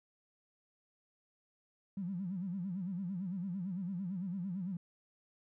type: tone with vibrato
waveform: triangle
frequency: 185 Hz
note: F#3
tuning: in tune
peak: -32 dBFS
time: 1.97-4.77 s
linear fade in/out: 5 ms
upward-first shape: sine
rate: 8.9 Hz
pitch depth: 150 cents each way
effects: tanh soft clip ceiling -34 dBFS